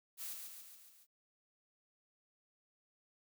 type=noise with echo; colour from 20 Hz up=blue; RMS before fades=-44 dBFS; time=0.17-0.37 s; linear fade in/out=50 ms; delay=140 ms; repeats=5; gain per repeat=-4 dB; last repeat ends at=1.07 s; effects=none